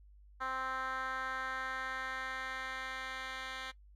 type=tone with band-pass filter sweep; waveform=10% pulse; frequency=261.6 Hz; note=C4; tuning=in tune; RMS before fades=-40 dBFS; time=0.4-3.72 s; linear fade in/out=20 ms; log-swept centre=1300 to 2600 Hz; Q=2.2; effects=noise-tail reverb RT60 0.1 s tail -18 dB re dry + added 50 Hz sine -56 dBFS peak until 3.95 s